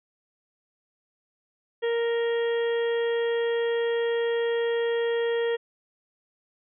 harmonic tone, 466.2 Hz, A#4, in tune, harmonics 1 / 2 / 3 / 4 / 5 / 6 / 7, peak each -23 / -39 / -43 / -35 / -49 / -45 / -41 dBFS, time 1.82-5.57 s, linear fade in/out 20 ms, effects none

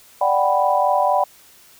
sine chord, G major seventh, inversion second, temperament equal, 587.3 / 740 / 784 / 987.8 Hz, D5 / F#5 / G5 / B5, 0 / 0 / 0 / 0 cents, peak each -20 dBFS, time 0.21-1.24 s, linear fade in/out 5 ms, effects white hiss -49 dBFS RMS until 1.79 s

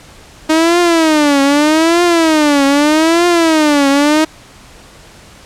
sawtooth tone with vibrato, 311.1 Hz, D#4, in tune, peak -4 dBFS, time 0.49-4.25 s, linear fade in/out 10 ms, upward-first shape triangle, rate 0.81 Hz, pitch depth 220 cents each way, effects pink hiss -39 dBFS RMS until 5.45 s + low-pass 9000 Hz 12 dB/octave

